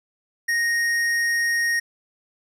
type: tone with hard clipping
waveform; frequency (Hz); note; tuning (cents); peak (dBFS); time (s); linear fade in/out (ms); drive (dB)
sine; 1864.7; A#6; 0; -21; 0.48-1.8; 10; 11
effects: none